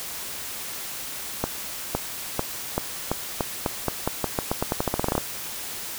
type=accelerating click train; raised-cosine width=1 ms; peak=-8 dBFS; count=23; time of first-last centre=1.44-5.18 s; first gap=510 ms; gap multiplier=0.87; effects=white hiss -34 dBFS RMS until 5.98 s